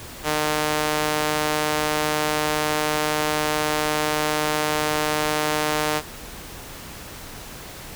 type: tone with high-pass filter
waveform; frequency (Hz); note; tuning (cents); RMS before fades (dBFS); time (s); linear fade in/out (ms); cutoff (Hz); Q
sawtooth; 152; D#3; -40; -23; 0.23-6.02; 50; 480; 0.7
effects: pink hiss -38 dBFS RMS until 7.95 s